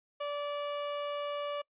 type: tone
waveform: 30% pulse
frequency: 580 Hz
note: D5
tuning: 22 cents flat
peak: -31 dBFS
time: 0.2-1.62 s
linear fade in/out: 10 ms
effects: noise-tail reverb RT60 0.1 s tail -25 dB re dry + resampled to 8000 Hz